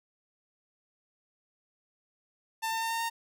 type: tone with pitch steps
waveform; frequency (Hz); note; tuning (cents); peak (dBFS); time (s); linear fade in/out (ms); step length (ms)
sawtooth; 895 / 901.2 / 907.5 / 913.8 / 920.2; A5 / A5 / A#5 / A#5 / A#5; +29 / +41 / -47 / -35 / -23; -26; 2.62-3.1; 20; 96
effects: none